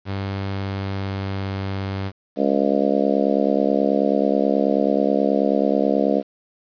sawtooth tone with pitch glide, 98 to 97.21 Hz, G2 to G2, 0 to -14 cents, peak -20 dBFS, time 0.05-2.12 s, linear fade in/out 50 ms, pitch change -14 cents, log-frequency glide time 0.24-1.56 s
harmonic tone, 69.3 Hz, C#2, in tune, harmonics 3 / 4 / 5 / 6 / 7 / 8 / 9 / 10, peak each -23 / -22 / -27 / -27 / -23 / -25 / -24 / -29 dBFS, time 2.36-6.23 s, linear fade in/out 50 ms
effects resampled to 11025 Hz + 8-bit

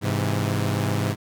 sawtooth chord, Ab augmented, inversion none, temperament equal with one note detuned, 103.23 / 130.81 / 164.81 Hz, Ab2 / C3 / E3, -10 / 0 / 0 cents, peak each -20 / -23 / -25 dBFS, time 0.01-1.16 s, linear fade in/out 50 ms, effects none

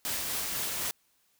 white noise with tremolo, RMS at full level -32 dBFS, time 0.05-0.91 s, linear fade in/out 0 ms, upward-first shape triangle, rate 4 Hz, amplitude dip 25%, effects white hiss -70 dBFS RMS until 1.39 s

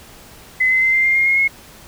sine tone with pitch steps, 2033 / 2052 / 2071 / 2090 / 2110 / 2129 / 2149 / 2169 Hz, B6 / C7 / C7 / C7 / C7 / C7 / C7 / C#7, +50 / -34 / -18 / -2 / +14 / +30 / +46 / -38 cents, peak -12 dBFS, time 0.6-1.48 s, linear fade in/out 10 ms, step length 110 ms, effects pink hiss -42 dBFS RMS until 1.87 s

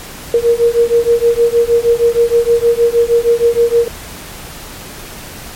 sine beating tone pair, 466.2 / 472.6 Hz, A#4 / A#4, 0 / +24 cents, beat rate 6.4 Hz, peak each -11 dBFS, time 0.34-3.88 s, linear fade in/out 2 ms, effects pink hiss -30 dBFS RMS until 5.55 s + MP3 64 kbps

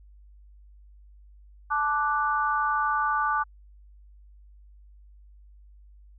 sine chord, D major, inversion second, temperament equal with one note detuned, 871.9 / 1174.7 / 1480 Hz, A5 / D6 / F#6, -16 / 0 / 0 cents, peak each -28 / -25 / -29 dBFS, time 1.7-3.44 s, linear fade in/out 20 ms, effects added 50 Hz sine -49 dBFS peak until 6.18 s

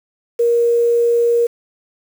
sine tone with quantisation, 471.3 Hz, A#4, 19 cents sharp, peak -11 dBFS, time 0.39-1.47 s, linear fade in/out 10 ms, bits 6, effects none

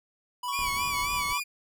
square tone with tremolo, 987.8 Hz, B5, in tune, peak -31 dBFS, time 0.43-1.38 s, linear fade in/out 5 ms, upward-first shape sine, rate 5.7 Hz, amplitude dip 60%
square tone with pitch glide, 1108.7 to 1144.5 Hz, C#6 to D6, 0 to -45 cents, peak -32 dBFS, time 0.48-1.4 s, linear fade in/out 5 ms, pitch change +55 cents, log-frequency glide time 0.63-1.13 s
sawtooth tone with vibrato, 2309 Hz, D7, 30 cents flat, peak -27 dBFS, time 0.52-1.44 s, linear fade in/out 20 ms, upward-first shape sine, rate 3.7 Hz, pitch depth 100 cents each way
brown noise, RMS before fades -42 dBFS, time 0.59-1.33 s, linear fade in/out 0 ms
effects none

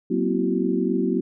sine tone cluster, 189 / 236.7 / 260.1 / 332.8 / 376.7 Hz, F#3 / A#3 / C4 / E4 / F#4, +37 / +27 / -10 / +17 / +31 cents, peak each -26 dBFS, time 0.1-1.21 s, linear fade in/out 10 ms, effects none

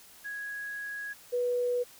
sine tone pair in turn, 1661.2 / 489.8 Hz, G#6 / B4, 0 / -14 cents, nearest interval octave + major sixth, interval 2114 cents, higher first, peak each -35 / -26 dBFS, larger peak second, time 0.24-1.14 / 1.32-1.84 s, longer first, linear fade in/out 20 ms, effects white hiss -54 dBFS RMS until 1.99 s

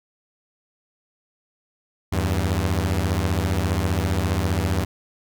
sawtooth beating tone pair, 81.6 / 96.6 Hz, E2 / G2, -17 / -25 cents, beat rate 15 Hz, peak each -19 dBFS, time 2.12-4.85 s, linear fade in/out 10 ms, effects none

